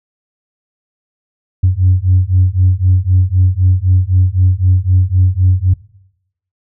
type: beating tone pair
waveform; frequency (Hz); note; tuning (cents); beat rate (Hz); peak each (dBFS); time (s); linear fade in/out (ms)
sine; 90.4 / 94.3; F#2 / F#2; -40 / +33; 3.9; -10; 1.63-5.74; 10
effects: noise-tail reverb RT60 0.8 s tail -20 dB re dry + tanh soft clip ceiling -2 dBFS